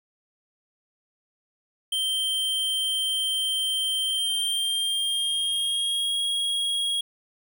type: tone with pitch glide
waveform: square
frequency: 3136 to 3292 Hz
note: G7 to G#7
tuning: 0 to -16 cents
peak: -24 dBFS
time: 1.92-7.01 s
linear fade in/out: 5 ms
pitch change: +84 cents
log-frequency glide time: 4.04-6.21 s
effects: none